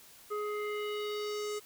square tone with low-pass filter sweep, 418.8 Hz, G#4, 15 cents sharp, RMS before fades -36 dBFS, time 0.3-1.6 s, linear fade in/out 20 ms, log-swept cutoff 1300 to 8000 Hz, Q 2.2, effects white hiss -56 dBFS RMS until 1.65 s

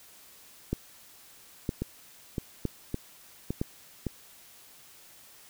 two click trains, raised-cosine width 3 ms, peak -15 / -17 dBFS, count 4 / 5, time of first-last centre 0.73-3.615 / 1.82-4.067 s, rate 1.04 / 1.78 Hz, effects white hiss -54 dBFS RMS until 5.49 s

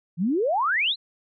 sine exponential sweep, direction up, 155.56 to 4260 Hz, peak -20 dBFS, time 0.17-0.96 s, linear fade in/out 50 ms, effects none

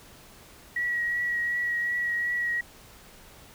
sine tone with vibrato, 1917 Hz, A#6, 48 cents sharp, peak -25 dBFS, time 0.76-2.61 s, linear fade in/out 5 ms, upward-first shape triangle, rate 2.7 Hz, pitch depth 22 cents each way, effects pink hiss -51 dBFS RMS until 3.54 s

